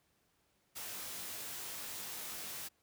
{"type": "noise with comb filter", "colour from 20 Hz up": "white", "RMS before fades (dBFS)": -44, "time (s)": [0.75, 2.69], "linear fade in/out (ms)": 20, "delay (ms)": 20, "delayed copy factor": 0.55, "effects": ["pink hiss -75 dBFS RMS until 2.82 s", "high-pass 60 Hz 12 dB/octave"]}